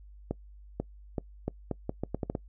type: accelerating click train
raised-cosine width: 2 ms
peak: -17 dBFS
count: 11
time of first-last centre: 0.31-2.352 s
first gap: 490 ms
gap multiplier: 0.78
effects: noise-tail reverb RT60 0.1 s tail -23 dB re dry + added 50 Hz sine -48 dBFS peak until 2.48 s